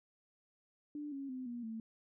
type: tone with pitch steps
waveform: sine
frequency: 295 / 275.2 / 256.8 / 239.6 / 223.6 Hz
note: D4 / C#4 / C4 / A#3 / A3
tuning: +8 / -12 / -32 / +48 / +28 cents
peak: -40 dBFS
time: 0.95-1.8 s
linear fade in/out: 2 ms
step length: 170 ms
effects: none